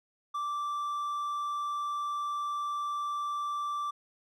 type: tone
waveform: triangle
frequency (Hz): 1170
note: D6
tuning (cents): -7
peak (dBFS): -29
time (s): 0.34-3.91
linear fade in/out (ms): 10
effects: none